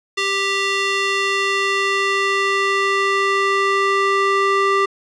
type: tone with band-pass filter sweep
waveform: square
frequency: 393.4 Hz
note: G4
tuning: 6 cents sharp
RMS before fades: -18 dBFS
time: 0.17-4.86 s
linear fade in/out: 10 ms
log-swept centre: 3000 to 1300 Hz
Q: 1.1
effects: resampled to 24000 Hz